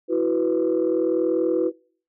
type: chord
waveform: sine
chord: E suspended second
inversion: none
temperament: equal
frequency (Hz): 329.6 / 370 / 493.9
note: E4 / F#4 / B4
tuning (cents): 0 / 0 / 0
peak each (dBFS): -22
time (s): 0.08-1.72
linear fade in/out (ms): 50
effects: noise-tail reverb RT60 0.5 s tail -26 dB re dry + tanh soft clip ceiling -12 dBFS